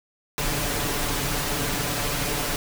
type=noise with comb filter; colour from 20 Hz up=pink; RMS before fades=-26 dBFS; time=0.38-2.56 s; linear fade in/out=0 ms; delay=6.9 ms; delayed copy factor=+0.6; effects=none